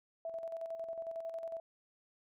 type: tone with tremolo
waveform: sine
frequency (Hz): 659.3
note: E5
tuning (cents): 0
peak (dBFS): -37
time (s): 0.25-1.6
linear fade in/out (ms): 2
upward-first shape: square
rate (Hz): 11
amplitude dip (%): 50
effects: none